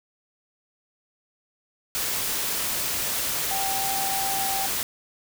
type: tone in noise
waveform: sine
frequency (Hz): 780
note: G5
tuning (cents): -9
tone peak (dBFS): -28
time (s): 3.51-4.66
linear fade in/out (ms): 0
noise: white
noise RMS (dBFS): -27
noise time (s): 1.95-4.83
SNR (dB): -4
effects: none